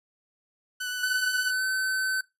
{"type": "tone with vibrato", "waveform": "sawtooth", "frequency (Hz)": 1492, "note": "F#6", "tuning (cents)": 14, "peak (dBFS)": -26, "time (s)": [0.8, 1.51], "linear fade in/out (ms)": 10, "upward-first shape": "sine", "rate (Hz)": 8.3, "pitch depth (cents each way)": 13}
{"type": "tone with pitch glide", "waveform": "square", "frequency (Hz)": [1509, 1527.4], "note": ["F#6", "G6"], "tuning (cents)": [34, -45], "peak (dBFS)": -26, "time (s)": [1.03, 2.21], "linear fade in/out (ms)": 5, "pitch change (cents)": 21, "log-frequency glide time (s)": [1.54, 1.64]}
{"effects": ["noise-tail reverb RT60 0.2 s tail -19 dB re dry", "resampled to 32000 Hz"]}